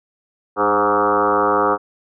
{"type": "tone with frequency modulation", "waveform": "sine", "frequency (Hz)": 830.6, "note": "G#5", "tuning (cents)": 0, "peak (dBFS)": -13, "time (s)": [0.56, 1.78], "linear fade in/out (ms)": 50, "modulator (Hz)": 105, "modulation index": 4.8, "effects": []}